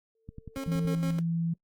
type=tone with exponential growth; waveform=sine; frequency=448.3 Hz; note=A4; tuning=32 cents sharp; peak=-32 dBFS; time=0.15-0.94 s; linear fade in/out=2 ms; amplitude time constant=170 ms
type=click train; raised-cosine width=5 ms; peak=-29 dBFS; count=7; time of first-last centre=0.29-0.851 s; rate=10.7 Hz
type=tone with tremolo; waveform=30% pulse; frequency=270.7 Hz; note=C#4; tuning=41 cents flat; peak=-30 dBFS; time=0.56-1.19 s; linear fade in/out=0 ms; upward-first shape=square; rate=6.4 Hz; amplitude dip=70%
type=tone; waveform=sine; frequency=166.9 Hz; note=E3; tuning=22 cents sharp; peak=-26 dBFS; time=0.67-1.54 s; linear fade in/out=10 ms
effects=noise-tail reverb RT60 0.1 s tail -26 dB re dry + Opus 48 kbps